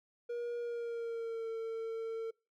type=tone with pitch glide; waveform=triangle; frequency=476.4 to 451.5 Hz; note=A#4 to A4; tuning=+38 to +45 cents; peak=-34 dBFS; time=0.29-2.31 s; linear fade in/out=10 ms; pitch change=-93 cents; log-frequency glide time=0.59-1.49 s; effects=noise-tail reverb RT60 0.3 s tail -25 dB re dry